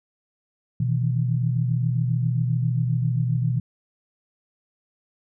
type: tone cluster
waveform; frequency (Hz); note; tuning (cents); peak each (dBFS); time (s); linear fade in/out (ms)
sine; 122.9 / 155.7 / 163.2; B2 / D#3 / E3; -8 / +2 / -17; -21 / -28 / -27; 0.8-3.6; 5
effects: none